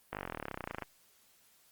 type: slowing click train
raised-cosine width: 0.5 ms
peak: -22 dBFS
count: 26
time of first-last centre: 0.13-0.823 s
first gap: 19 ms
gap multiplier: 1.03
effects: white hiss -66 dBFS RMS until 1.71 s + Opus 32 kbps